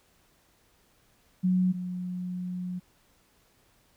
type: tone pair in turn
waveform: sine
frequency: 183.4 / 180.56 Hz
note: F#3 / F#3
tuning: -15 / -42 cents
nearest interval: unison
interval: 27 cents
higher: first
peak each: -21 / -31 dBFS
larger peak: first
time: 1.43-1.73 / 1.73-2.8 s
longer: second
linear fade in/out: 20 ms
effects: pink hiss -65 dBFS RMS until 3.96 s